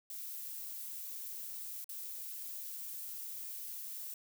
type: noise with dropouts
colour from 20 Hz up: violet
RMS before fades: -44 dBFS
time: 0.1-4.14 s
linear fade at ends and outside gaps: 2 ms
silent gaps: 1.843-1.892 s
effects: none